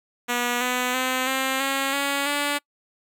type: tone with pitch steps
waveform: 5% pulse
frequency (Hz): 242.7 / 249.8 / 257.1 / 264.7 / 272.4 / 280.4 / 288.6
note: B3 / B3 / C4 / C4 / C#4 / C#4 / D4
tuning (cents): -30 / +20 / -30 / +20 / -30 / +20 / -30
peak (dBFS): -11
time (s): 0.28-2.59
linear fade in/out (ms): 20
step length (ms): 330
effects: noise-tail reverb RT60 0.1 s tail -26 dB re dry